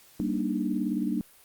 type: chord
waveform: sine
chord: Eb major seventh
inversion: first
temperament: just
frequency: 194.45 / 233.3 / 291.7 / 311.1 Hz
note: G3 / Bb3 / D4 / Eb4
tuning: -14 / +2 / -12 / 0 cents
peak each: -31 / -30 / -31 / -34 dBFS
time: 0.2-1.21 s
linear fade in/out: 0 ms
effects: white hiss -56 dBFS RMS until 1.44 s + Opus 48 kbps